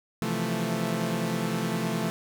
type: chord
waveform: sawtooth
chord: F major seventh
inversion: second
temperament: equal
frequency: 130.81 / 164.81 / 174.61 / 220 Hz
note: C3 / E3 / F3 / A3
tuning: 0 / 0 / 0 / 0 cents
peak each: -31 / -29 / -28 / -26 dBFS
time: 0.22-2.1 s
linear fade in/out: 0 ms
effects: none